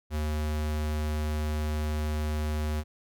square tone, 76.1 Hz, D#2, 38 cents flat, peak -28 dBFS, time 0.1-2.84 s, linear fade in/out 50 ms, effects none

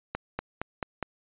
accelerating click train, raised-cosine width 0.5 ms, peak -15 dBFS, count 5, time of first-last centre 0.15-1.027 s, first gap 240 ms, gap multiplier 0.94, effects resampled to 8000 Hz

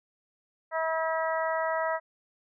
harmonic tone, 322.5 Hz, E4, 38 cents flat, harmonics 2 / 3 / 4 / 5 / 6, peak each -29 / -32 / -34 / -38 / -36 dBFS, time 0.71-2 s, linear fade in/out 50 ms, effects none

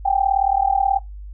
sine tone with amplitude modulation, 784 Hz, G5, in tune, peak -11 dBFS, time 0.05-0.99 s, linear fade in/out 10 ms, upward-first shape sine, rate 38.5 Hz, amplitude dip 90%, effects noise-tail reverb RT60 0.2 s tail -22 dB re dry + added 50 Hz sine -32 dBFS peak until 1.33 s

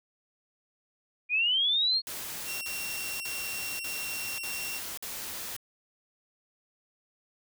sine linear sweep, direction up, 2394 to 4340 Hz, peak -23 dBFS, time 1.29-2.02 s, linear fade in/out 50 ms
white noise bursts, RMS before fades -38 dBFS, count 6, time 2.07-5.565 s, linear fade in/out 0 ms, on 540 ms, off 51 ms
sawtooth tone, 2737 Hz, F7, 36 cents flat, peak -32 dBFS, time 2.45-4.81 s, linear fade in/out 50 ms
effects none

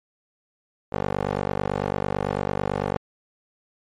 15% pulse tone with band-pass filter, 49 Hz, G1, in tune, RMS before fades -26 dBFS, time 0.92-2.98 s, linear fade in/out 10 ms, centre 630 Hz, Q 0.95, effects MP3 64 kbps

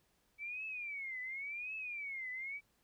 sine tone with vibrato, 2284 Hz, D7, 49 cents flat, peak -40 dBFS, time 0.38-2.61 s, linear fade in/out 50 ms, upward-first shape triangle, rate 0.91 Hz, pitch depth 240 cents each way, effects pink hiss -75 dBFS RMS until 2.83 s

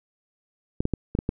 clicks, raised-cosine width 3 ms, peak -11 dBFS, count 6, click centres 0.805 / 0.854 / 0.937 / 1.151 / 1.189 / 1.291 s, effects none

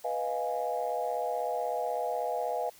sine chord, F half-diminished seventh, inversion second, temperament equal, 493.9 / 622.3 / 698.5 / 830.6 Hz, Cb5 / Eb5 / F5 / Ab5, 0 / 0 / 0 / 0 cents, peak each -34 / -35 / -33 / -35 dBFS, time 0.04-2.7 s, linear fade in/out 10 ms, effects tanh soft clip ceiling -19 dBFS + white hiss -56 dBFS RMS until 2.79 s

